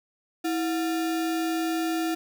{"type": "tone with sample-and-hold", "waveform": "sine", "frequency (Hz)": 326, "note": "E4", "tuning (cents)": -19, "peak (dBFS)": -24, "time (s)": [0.44, 2.15], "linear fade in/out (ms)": 10, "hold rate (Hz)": 1050, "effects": []}